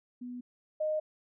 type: tone pair in turn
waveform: sine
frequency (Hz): 246.4 / 617.3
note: B3 / D#5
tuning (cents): -4 / -14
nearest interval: octave + major third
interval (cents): 1590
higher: second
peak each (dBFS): -38 / -28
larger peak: second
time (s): 0.21-0.41 / 0.8-1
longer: neither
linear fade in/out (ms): 10
effects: none